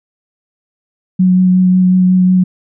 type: tone with vibrato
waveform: sine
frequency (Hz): 183.8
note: F#3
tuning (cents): -11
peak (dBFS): -6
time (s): 1.19-2.44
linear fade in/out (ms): 10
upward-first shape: sine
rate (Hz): 5.5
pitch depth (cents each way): 12
effects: none